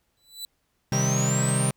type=tone with exponential growth; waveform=sawtooth; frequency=3976 Hz; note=B7; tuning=11 cents sharp; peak=-27 dBFS; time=0.17-0.45 s; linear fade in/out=1 ms; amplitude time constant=59 ms
type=chord; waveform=45% pulse; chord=C minor; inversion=none; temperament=equal; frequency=130.81 / 155.56 / 196 Hz; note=C3 / Eb3 / G3; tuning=0 / 0 / 0 cents; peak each=-24 / -29 / -28 dBFS; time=0.92-1.71 s; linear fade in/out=2 ms
type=exponential sweep; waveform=sine; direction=up; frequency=5540 to 9397 Hz; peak=-27 dBFS; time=0.92-1.71 s; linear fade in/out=20 ms
effects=pink hiss -72 dBFS RMS until 1.76 s